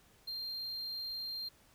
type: tone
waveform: triangle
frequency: 4186 Hz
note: C8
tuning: in tune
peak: -37 dBFS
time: 0.27-1.49 s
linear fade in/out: 10 ms
effects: pink hiss -65 dBFS RMS until 1.74 s